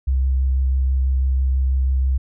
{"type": "tone with vibrato", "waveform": "sine", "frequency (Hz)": 65.7, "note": "C2", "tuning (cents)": 8, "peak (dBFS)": -15, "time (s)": [0.07, 2.18], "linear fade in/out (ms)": 10, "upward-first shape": "sine", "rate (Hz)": 6.1, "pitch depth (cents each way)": 14, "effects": []}